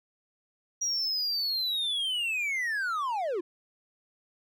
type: linear sweep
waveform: triangle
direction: down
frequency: 5770 to 322.7 Hz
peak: -26 dBFS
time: 0.81-3.41 s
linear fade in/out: 10 ms
effects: none